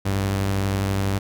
sawtooth tone pair together, 55.11 / 98 Hz, A1 / G2, +3 / 0 cents, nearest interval minor seventh, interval 997 cents, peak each -28 / -17 dBFS, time 0.05-1.19 s, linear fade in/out 10 ms, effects none

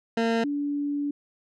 20% pulse / sine tone pair in turn, 228.7 / 288.1 Hz, A#3 / D4, -33 / -33 cents, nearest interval major third, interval 400 cents, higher second, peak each -17 / -25 dBFS, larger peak first, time 0.17-0.44 / 0.44-1.11 s, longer second, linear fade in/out 5 ms, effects low-pass 4000 Hz 12 dB/octave

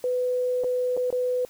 sine tone with dropouts, 499.4 Hz, B4, 19 cents sharp, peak -22 dBFS, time 0.04-1.45 s, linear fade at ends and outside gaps 1 ms, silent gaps 0.637-0.643 / 0.967-0.974 / 1.104-1.126 s, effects white hiss -53 dBFS RMS until 1.49 s

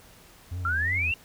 triangle tone with vibrato, 84.9 Hz, F2, 48 cents flat, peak -28 dBFS, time 0.51-1.12 s, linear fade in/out 10 ms, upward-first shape triangle, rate 2.9 Hz, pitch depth 140 cents each way
sine exponential sweep, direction up, 1333 to 2794 Hz, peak -24 dBFS, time 0.65-1.14 s, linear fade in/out 2 ms
effects pink hiss -53 dBFS RMS until 1.24 s

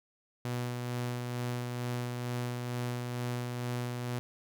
sawtooth tone with tremolo, 122.3 Hz, B2, 16 cents flat, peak -28 dBFS, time 0.45-4.19 s, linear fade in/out 0 ms, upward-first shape sine, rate 2.2 Hz, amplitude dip 30%, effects none

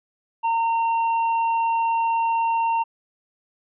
sine tone with tanh clipping, 916 Hz, A#5, 31 cents flat, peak -20 dBFS, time 0.43-2.84 s, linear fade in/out 20 ms, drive 6 dB, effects resampled to 8000 Hz

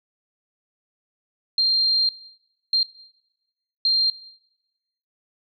sine tone bursts at uneven times, 4186 Hz, C8, in tune, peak -16 dBFS, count 3, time 1.58-2.09 / 2.73-2.83 / 3.85-4.1 s, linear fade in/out 2 ms, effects noise-tail reverb RT60 1.0 s tail -20 dB re dry

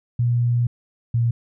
sine tone pair in turn, 120.2 / 117.45 Hz, B2 / A#2, -46 / +13 cents, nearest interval unison, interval 41 cents, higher first, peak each -16 dBFS, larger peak neither, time 0.19-0.67 / 1.14-1.31 s, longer first, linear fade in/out 5 ms, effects none

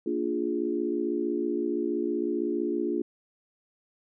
sine chord, Bb dominant seventh, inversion none, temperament equal, 233.1 / 293.7 / 349.2 / 415.3 Hz, Bb3 / D4 / F4 / Ab4, 0 / 0 / 0 / 0 cents, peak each -34 / -31 / -29 / -33 dBFS, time 0.06-3.02 s, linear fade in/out 5 ms, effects none

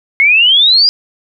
sine exponential sweep, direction up, 2145 to 4945 Hz, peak -5 dBFS, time 0.2-0.89 s, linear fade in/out 0 ms, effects none

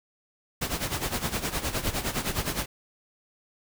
pink noise with tremolo, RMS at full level -27 dBFS, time 0.61-2.66 s, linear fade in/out 10 ms, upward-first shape sine, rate 9.7 Hz, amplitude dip 75%, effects none

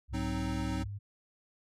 sine tone, 65.41 Hz, C2, in tune, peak -37 dBFS, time 0.08-0.9 s, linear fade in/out 50 ms
sine tone with pitch glide, 106 to 100.98 Hz, G#2 to G#2, +36 to -48 cents, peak -37 dBFS, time 0.11-0.99 s, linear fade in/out 20 ms, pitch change -84 cents, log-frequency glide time 0.68-0.78 s
square chord, C diminished, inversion second, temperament equal, 185 / 261.6 / 311.1 Hz, Gb3 / C4 / Eb4, 0 / 0 / 0 cents, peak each -39 dBFS, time 0.13-0.84 s, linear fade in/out 20 ms
effects low-pass 9000 Hz 12 dB/octave

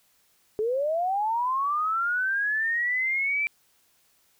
sine linear sweep, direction up, 415.3 to 2349 Hz, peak -23 dBFS, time 0.59-3.47 s, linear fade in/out 0 ms, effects white hiss -65 dBFS RMS until 4.39 s

